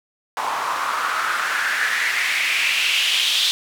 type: noise with band-pass filter sweep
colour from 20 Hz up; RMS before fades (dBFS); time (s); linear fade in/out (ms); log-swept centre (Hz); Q
white; -21; 0.37-3.51; 0; 920 to 3500; 4
effects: none